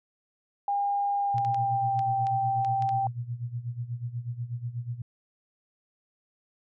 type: tone with pitch glide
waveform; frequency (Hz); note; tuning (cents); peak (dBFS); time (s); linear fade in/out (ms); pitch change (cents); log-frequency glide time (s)
sine; 806 to 782.2; G5 to G5; +48 to -4; -24; 0.68-3.07; 2; -52; 1.17-2.08
type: tone with tremolo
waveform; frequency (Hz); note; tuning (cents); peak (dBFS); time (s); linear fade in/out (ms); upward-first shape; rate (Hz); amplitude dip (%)
sine; 120; B2; -49; -28; 1.34-5.02; 5; sine; 8.2; 80
type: clicks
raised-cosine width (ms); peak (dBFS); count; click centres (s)
0.2; -26; 8; 1.382 / 1.449 / 1.545 / 1.992 / 2.269 / 2.648 / 2.823 / 2.891
effects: none